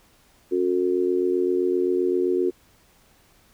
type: tone with amplitude modulation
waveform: sine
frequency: 363.7 Hz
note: F#4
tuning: 30 cents flat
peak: -15 dBFS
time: 0.51-2.51 s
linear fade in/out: 20 ms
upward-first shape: sine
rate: 87.7 Hz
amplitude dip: 90%
effects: pink hiss -58 dBFS RMS until 3.53 s